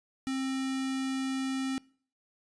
square tone with notch filter, 265.2 Hz, C4, 23 cents sharp, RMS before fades -32 dBFS, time 0.27-1.78 s, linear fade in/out 0 ms, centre 640 Hz, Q 1, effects noise-tail reverb RT60 0.5 s tail -24 dB re dry + resampled to 22050 Hz

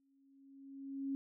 sine tone with exponential growth, 273.5 Hz, C#4, 23 cents flat, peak -34 dBFS, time 0-1.15 s, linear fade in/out 0 ms, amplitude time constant 250 ms, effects none

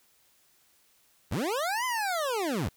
25% pulse linear two-way sweep, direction up then down, 61.74 to 1036 to 61.74 Hz, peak -24 dBFS, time 1.31-2.69 s, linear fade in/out 10 ms, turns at 1.85 s, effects white hiss -65 dBFS RMS until 2.76 s

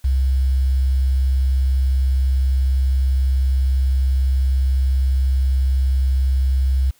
sine tone with quantisation, 66 Hz, C2, 16 cents sharp, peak -14 dBFS, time 0.04-6.91 s, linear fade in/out 10 ms, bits 7, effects white hiss -57 dBFS RMS until 6.99 s

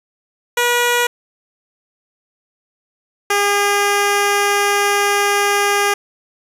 10% pulse tone pair in turn, 482.6 / 405.8 Hz, B4 / G#4, -40 / -40 cents, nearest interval minor third, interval 300 cents, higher first, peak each -5 dBFS, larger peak neither, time 0.57-1.07 / 3.3-5.94 s, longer second, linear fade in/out 5 ms, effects resampled to 32000 Hz + 7-bit

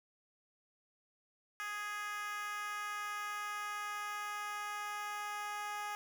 10% pulse tone with high-pass filter sweep, 415.3 Hz, G#4, in tune, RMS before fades -41 dBFS, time 1.6-5.95 s, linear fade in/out 0 ms, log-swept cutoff 1400 to 910 Hz, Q 2.5, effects none

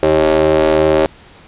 30% pulse ring-modulated tone, 77.78 Hz, D#2, in tune, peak -4 dBFS, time 0.03-1.06 s, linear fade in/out 0 ms, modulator 468 Hz, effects pink hiss -42 dBFS RMS until 1.47 s + resampled to 8000 Hz

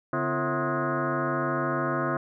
sine tone with frequency modulation, 456.8 Hz, A#4, 35 cents flat, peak -24 dBFS, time 0.13-2.17 s, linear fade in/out 2 ms, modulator 200 Hz, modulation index 5.1, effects none

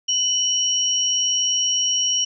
sine tone pair together, 2984 / 5643 Hz, F#7 / F8, +14 / +17 cents, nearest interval major seventh, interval 1103 cents, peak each -20 / -21 dBFS, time 0.08-2.25 s, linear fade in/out 10 ms, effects none

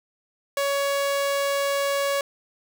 sawtooth tone, 560 Hz, C#5, 18 cents sharp, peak -18 dBFS, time 0.57-2.21 s, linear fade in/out 2 ms, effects none

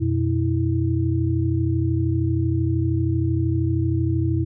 sine tone cluster, 89.2 / 122.1 / 325.3 Hz, F2 / B2 / E4, +37 / -19 / -23 cents, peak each -22 / -22 / -24 dBFS, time 0-4.45 s, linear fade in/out 20 ms, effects none

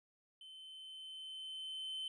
triangle tone with level ramp, 3069 Hz, G7, 37 cents flat, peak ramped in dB -51 to -38 dBFS, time 0.41-2.08 s, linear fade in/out 2 ms, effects resampled to 22050 Hz

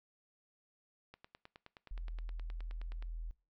click train, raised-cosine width 0.3 ms, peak -36 dBFS, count 19, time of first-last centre 1.14-3.025 s, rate 9.55 Hz
sine tone, 41.09 Hz, E1, 5 cents flat, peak -39 dBFS, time 1.91-3.31 s, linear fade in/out 0 ms
effects noise-tail reverb RT60 0.3 s tail -22 dB re dry

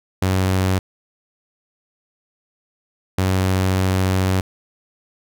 sawtooth tone bursts at uneven times, 94 Hz, F#2, 28 cents sharp, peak -12 dBFS, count 2, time 0.22-0.79 / 3.18-4.41 s, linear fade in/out 5 ms, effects none

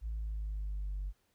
sine exponential sweep, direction down, 55.4 to 47.52 Hz, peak -33 dBFS, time 0.01-1.13 s, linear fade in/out 50 ms, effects tanh soft clip ceiling -32 dBFS + pink hiss -75 dBFS RMS until 1.34 s

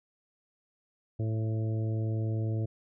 harmonic tone with a mistuned harmonic, 110 Hz, A2, in tune, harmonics 1 / 2 / 3 / 4 / 5 / 6, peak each -28 / -42 / -39 / -44 / -46 / -49 dBFS, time 1.19-2.66 s, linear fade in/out 10 ms, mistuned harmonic 6, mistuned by +25 cents, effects none

